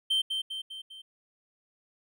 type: tone with echo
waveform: triangle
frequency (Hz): 3122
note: G7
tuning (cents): -8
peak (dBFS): -22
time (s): 0.1-0.22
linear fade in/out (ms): 10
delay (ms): 200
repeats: 4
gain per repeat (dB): -5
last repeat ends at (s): 1.02
effects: none